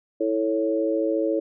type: chord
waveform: sine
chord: A major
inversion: second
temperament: equal with one note detuned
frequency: 326.6 / 440 / 554.4 Hz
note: E4 / A4 / C#5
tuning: -16 / 0 / 0 cents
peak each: -24 / -26 / -25 dBFS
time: 0.2-1.4 s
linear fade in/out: 10 ms
effects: none